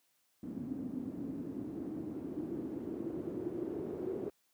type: noise with low-pass filter sweep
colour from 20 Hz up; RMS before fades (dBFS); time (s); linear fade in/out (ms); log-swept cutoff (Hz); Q
white; -40; 0.43-4.3; 2; 250 to 380; 5
effects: white hiss -75 dBFS RMS until 4.53 s + high-pass 100 Hz 12 dB/octave